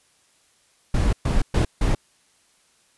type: noise bursts at uneven times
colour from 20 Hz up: brown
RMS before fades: -19 dBFS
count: 4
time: 0.94-1.13 / 1.25-1.42 / 1.54-1.65 / 1.81-1.95 s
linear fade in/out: 5 ms
effects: white hiss -61 dBFS RMS until 2.97 s + resampled to 24000 Hz